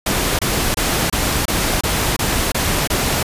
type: noise bursts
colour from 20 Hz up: pink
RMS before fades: -18 dBFS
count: 9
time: 0.06-3.23 s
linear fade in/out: 5 ms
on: 330 ms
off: 25 ms
effects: resampled to 32000 Hz